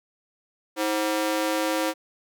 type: ring-modulated tone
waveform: sawtooth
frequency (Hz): 424.7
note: G#4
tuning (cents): +39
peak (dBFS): -16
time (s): 0.76-1.94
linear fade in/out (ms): 50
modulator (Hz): 104
effects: none